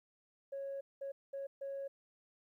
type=tone bursts at uneven times; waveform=sine; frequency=551 Hz; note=C#5; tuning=11 cents flat; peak=-38 dBFS; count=4; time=0.52-0.81 / 1.01-1.12 / 1.33-1.47 / 1.61-1.88 s; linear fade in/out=10 ms; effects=tanh soft clip ceiling -36 dBFS + 13-bit